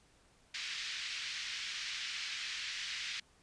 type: band-pass noise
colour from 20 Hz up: pink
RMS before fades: -41 dBFS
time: 0.54-3.2 s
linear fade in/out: 5 ms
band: 1900 to 5400 Hz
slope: 24 dB/octave
effects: pink hiss -67 dBFS RMS until 3.42 s + resampled to 22050 Hz